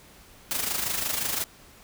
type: noise with amplitude modulation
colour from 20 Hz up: white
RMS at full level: -26 dBFS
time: 0.51-1.44 s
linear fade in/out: 0 ms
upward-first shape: sine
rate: 25.7 Hz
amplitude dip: 60%
effects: pink hiss -52 dBFS RMS until 1.83 s